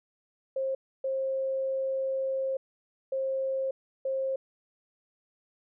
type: tone bursts at uneven times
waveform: sine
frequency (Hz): 533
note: C5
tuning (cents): +32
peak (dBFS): -27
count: 4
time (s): 0.56-0.75 / 1.04-2.57 / 3.12-3.71 / 4.05-4.36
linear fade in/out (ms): 5
effects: none